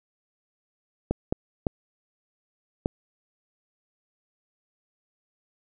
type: clicks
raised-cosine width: 2 ms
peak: -10 dBFS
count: 4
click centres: 1.11 / 1.325 / 1.668 / 2.859 s
effects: none